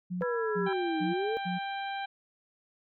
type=tone bursts; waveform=sine; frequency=180 Hz; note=F#3; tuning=47 cents flat; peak=-31 dBFS; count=4; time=0.1-1.59 s; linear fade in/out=20 ms; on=140 ms; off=310 ms
type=linear two-way sweep; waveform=sine; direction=down then up; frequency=503 to 303.5 to 462.8 Hz; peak=-29 dBFS; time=0.21-1.37 s; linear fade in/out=0 ms; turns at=1.03 s
type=chord; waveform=sine; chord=E major; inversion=second; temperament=equal with one note detuned; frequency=987.8 / 1346.2 / 1661.2 Hz; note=B5 / E6 / G#6; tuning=0 / +36 / 0 cents; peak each=-38 dBFS; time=0.22-0.73 s; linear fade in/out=0 ms
type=harmonic tone; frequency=789 Hz; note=G5; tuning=11 cents sharp; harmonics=1 / 2 / 3 / 4 / 5; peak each=-34 / -40 / -44 / -46 / -48 dBFS; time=0.66-2.06 s; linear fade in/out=10 ms
effects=none